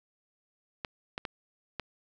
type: clicks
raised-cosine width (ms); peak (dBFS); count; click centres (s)
0.3; -18; 4; 0.848 / 1.179 / 1.252 / 1.797
effects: none